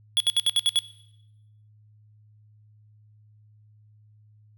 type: tone bursts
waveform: square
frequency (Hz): 3373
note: G#7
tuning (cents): +26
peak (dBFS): -18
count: 7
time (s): 0.17-0.79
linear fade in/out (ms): 0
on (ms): 32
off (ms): 66
effects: noise-tail reverb RT60 0.9 s tail -18 dB re dry + added 106 Hz sine -53 dBFS peak until 4.57 s